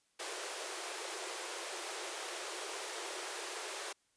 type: high-pass noise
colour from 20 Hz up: pink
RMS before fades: -42 dBFS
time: 0.19-3.93 s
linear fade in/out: 10 ms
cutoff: 340 Hz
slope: 96 dB/octave
effects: white hiss -75 dBFS RMS until 4.16 s + resampled to 22050 Hz